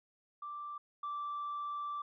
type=tone pair in turn; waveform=sine; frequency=1174.7 / 1168.5 Hz; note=D6 / D6; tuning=0 / -9 cents; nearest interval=unison; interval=9 cents; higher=first; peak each=-40 / -35 dBFS; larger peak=second; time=0.42-0.78 / 1.03-2.02 s; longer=second; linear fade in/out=5 ms; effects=tanh soft clip ceiling -34 dBFS